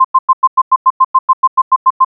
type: tone bursts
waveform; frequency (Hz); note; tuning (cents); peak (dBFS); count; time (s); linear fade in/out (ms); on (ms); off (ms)
sine; 1046.5; C6; 0; -3; 15; 0-2.048; 10; 46; 97
effects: none